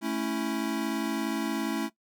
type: chord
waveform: square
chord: A major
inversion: none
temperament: equal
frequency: 220 / 277.2 / 329.6 Hz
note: A3 / C#4 / E4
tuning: 0 / 0 / 0 cents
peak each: -33 dBFS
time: 0.01-1.9 s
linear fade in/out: 50 ms
effects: noise-tail reverb RT60 0.1 s tail -17 dB re dry